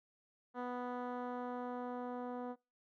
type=tone with low-pass filter sweep; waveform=10% pulse; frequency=246.9 Hz; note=B3; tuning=in tune; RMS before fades=-42 dBFS; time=0.54-2.56 s; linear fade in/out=50 ms; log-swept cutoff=1300 to 710 Hz; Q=0.74; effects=noise-tail reverb RT60 0.3 s tail -26 dB re dry